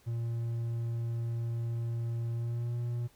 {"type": "tone with pitch glide", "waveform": "triangle", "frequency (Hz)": [116.54, 119.61], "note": ["A#2", "A#2"], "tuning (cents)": [0, 45], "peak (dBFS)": -29, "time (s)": [0.06, 3.08], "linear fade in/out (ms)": 20, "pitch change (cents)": 45, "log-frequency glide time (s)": [2.32, 2.76], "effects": ["pink hiss -64 dBFS RMS until 3.15 s"]}